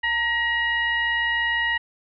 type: tone with frequency modulation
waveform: sine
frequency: 1897 Hz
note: A#6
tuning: 30 cents sharp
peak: -20 dBFS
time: 0.03-1.78 s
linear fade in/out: 10 ms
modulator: 980 Hz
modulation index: 0.71
effects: none